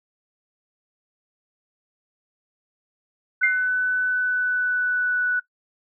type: tone with pitch glide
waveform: sine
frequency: 1500 to 1481.1 Hz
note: F#6 to F#6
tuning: +23 to +1 cents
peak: -19 dBFS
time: 3.41-5.4 s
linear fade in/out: 10 ms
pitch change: -22 cents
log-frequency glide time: 4.06-5.22 s
type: tone with exponential decay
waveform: sine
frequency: 2101 Hz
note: C7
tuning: 7 cents sharp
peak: -15 dBFS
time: 3.43-3.68 s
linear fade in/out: 5 ms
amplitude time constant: 53 ms
effects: noise-tail reverb RT60 0.1 s tail -19 dB re dry